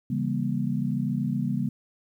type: chord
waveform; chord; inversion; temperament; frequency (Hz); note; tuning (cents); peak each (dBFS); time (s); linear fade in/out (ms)
sine; C# diminished seventh; none; just; 138.59 / 166.31 / 199.57 / 239.5; C#3 / E3 / G3 / Bb3; 0 / +16 / +31 / +47; -29 / -33 / -29 / -29; 0.1-1.69; 5
effects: 10-bit